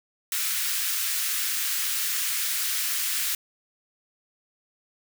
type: high-pass noise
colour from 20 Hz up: white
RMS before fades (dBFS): -27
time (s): 0.32-3.35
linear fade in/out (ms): 2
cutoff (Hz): 1400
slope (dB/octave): 24
effects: none